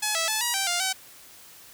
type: tone with pitch steps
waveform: 5% pulse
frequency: 850 / 655 / 867 / 959 / 779 / 702 / 761 Hz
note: G#5 / E5 / A5 / A#5 / G5 / F5 / F#5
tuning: +40 / -11 / -26 / +49 / -11 / +9 / +48 cents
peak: -12 dBFS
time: 0.02-0.93 s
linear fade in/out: 10 ms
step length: 130 ms
effects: white hiss -49 dBFS RMS until 1.73 s